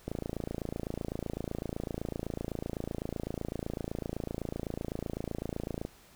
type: click train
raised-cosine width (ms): 2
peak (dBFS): -21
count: 162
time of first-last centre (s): 0.08-5.851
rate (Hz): 27.9
effects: pink hiss -58 dBFS RMS until 6.15 s